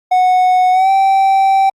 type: tone with pitch glide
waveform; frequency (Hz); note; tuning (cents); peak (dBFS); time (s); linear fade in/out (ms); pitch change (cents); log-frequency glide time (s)
triangle; 736 to 776.2; F#5 to G5; -9 to -17; -6; 0.11-1.7; 10; +92; 0.72-0.9
effects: Opus 48 kbps